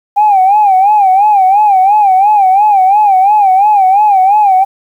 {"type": "tone with vibrato", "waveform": "sine", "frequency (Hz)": 797, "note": "G5", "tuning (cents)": 28, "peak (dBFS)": -3, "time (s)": [0.16, 4.65], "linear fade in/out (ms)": 20, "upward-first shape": "sine", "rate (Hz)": 2.9, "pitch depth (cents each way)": 120, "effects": ["tanh soft clip ceiling 0 dBFS", "7-bit"]}